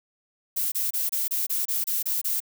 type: noise bursts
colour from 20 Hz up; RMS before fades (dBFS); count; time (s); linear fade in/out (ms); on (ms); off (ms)
violet; -26; 10; 0.56-2.403; 10; 160; 27
effects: none